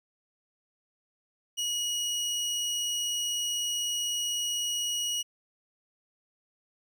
25% pulse tone, 2904 Hz, F#7, 33 cents flat, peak -25 dBFS, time 1.57-5.23 s, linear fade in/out 20 ms, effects none

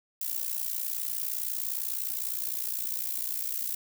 violet noise with amplitude modulation, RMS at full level -29 dBFS, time 0.21-3.75 s, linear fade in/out 5 ms, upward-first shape sine, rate 59.8 Hz, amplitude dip 80%, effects none

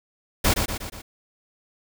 pink noise with echo, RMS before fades -19 dBFS, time 0.44-0.54 s, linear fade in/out 10 ms, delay 120 ms, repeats 4, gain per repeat -5 dB, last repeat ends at 1.02 s, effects none

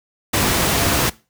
sine tone in noise, 686 Hz, F5, 31 cents flat, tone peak -26 dBFS, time 0.74-0.97 s, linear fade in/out 10 ms, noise pink, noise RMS -17 dBFS, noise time 0.33-1.1 s, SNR -12 dB, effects noise-tail reverb RT60 0.3 s tail -20 dB re dry + high-pass 60 Hz 12 dB/octave

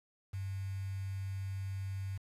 sine tone with quantisation, 96.9 Hz, G2, 20 cents flat, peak -36 dBFS, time 0.33-2.18 s, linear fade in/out 10 ms, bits 9, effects resampled to 32000 Hz

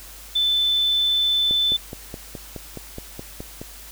sine tone, 3520 Hz, A7, in tune, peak -17 dBFS, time 0.35-1.77 s, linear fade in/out 10 ms
click train, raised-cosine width 2 ms, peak -19 dBFS, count 11, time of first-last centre 1.51-3.615 s, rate 4.75 Hz
effects added 50 Hz sine -44 dBFS peak until 3.91 s + white hiss -42 dBFS RMS until 3.91 s

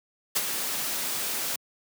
white noise with ADSR envelope, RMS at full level -23 dBFS, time 0.35-1.56 s, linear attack 15 ms, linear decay 39 ms, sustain -7 dB, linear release 4 ms, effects high-pass 150 Hz 12 dB/octave

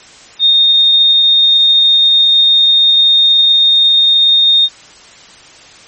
sine tone, 3680 Hz, A#7, 23 cents flat, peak -5 dBFS, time 0.39-4.69 s, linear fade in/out 50 ms, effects white hiss -38 dBFS RMS until 5.87 s + MP3 32 kbps

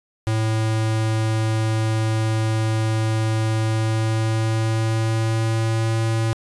square tone with pitch glide, 110.4 to 112.59 Hz, A2 to A2, +6 to +40 cents, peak -19 dBFS, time 0.27-6.33 s, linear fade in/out 0 ms, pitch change +34 cents, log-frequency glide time 3.58-5.85 s, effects resampled to 24000 Hz

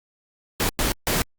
pink noise bursts at uneven times, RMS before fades -22 dBFS, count 3, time 0.6-0.69 / 0.79-0.92 / 1.07-1.22 s, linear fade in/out 0 ms, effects Opus 48 kbps

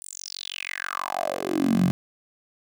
10% pulse tone with high-pass filter sweep, 46.25 Hz, F#1, in tune, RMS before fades -27 dBFS, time 0.02-1.91 s, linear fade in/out 0 ms, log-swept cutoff 9200 to 150 Hz, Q 6.4, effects none

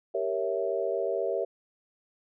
sine chord, G diminished seventh, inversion none, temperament equal, 392 / 466.2 / 554.4 / 659.3 Hz, G4 / Bb4 / Db5 / Fb5, 0 / 0 / 0 / 0 cents, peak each -32 dBFS, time 0.14-1.45 s, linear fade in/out 10 ms, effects none

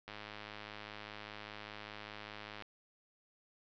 click train, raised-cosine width 0.3 ms, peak -30 dBFS, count 268, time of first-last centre 0.08-2.623 s, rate 105 Hz, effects resampled to 16000 Hz

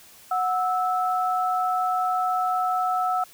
sine tone pair together, 735.2 / 1311 Hz, F#5 / E6, -11 / -10 cents, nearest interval minor seventh, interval 1001 cents, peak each -23 / -25 dBFS, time 0.31-3.24 s, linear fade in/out 5 ms, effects white hiss -50 dBFS RMS until 3.33 s

